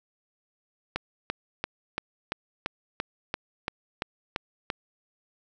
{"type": "click train", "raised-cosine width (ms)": 0.3, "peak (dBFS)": -12, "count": 12, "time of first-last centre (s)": [0.96, 4.701], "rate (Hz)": 2.94, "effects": []}